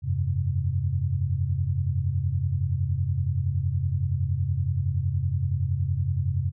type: chord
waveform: sine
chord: F suspended second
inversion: none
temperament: equal with one note detuned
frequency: 87.31 / 98 / 133.1 Hz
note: F2 / G2 / C3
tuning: 0 / 0 / +30 cents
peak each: -27 dBFS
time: 0.02-6.52 s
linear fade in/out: 50 ms
effects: none